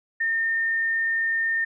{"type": "tone", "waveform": "sine", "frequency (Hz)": 1818, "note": "A#6", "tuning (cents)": -44, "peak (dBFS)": -21, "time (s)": [0.2, 1.65], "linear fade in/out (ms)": 10, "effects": []}